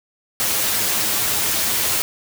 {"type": "noise with comb filter", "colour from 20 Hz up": "white", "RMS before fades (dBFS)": -20, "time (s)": [0.4, 2.02], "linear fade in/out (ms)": 0, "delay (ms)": 9.5, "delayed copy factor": 0.5, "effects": []}